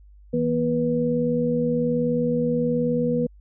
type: tone cluster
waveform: sine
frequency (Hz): 161.3 / 240.1 / 488.8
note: E3 / B3 / B4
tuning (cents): -37 / -49 / -18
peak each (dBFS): -27 / -23 / -23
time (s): 0.33-3.27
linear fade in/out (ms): 10
effects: added 50 Hz sine -46 dBFS peak until 3.4 s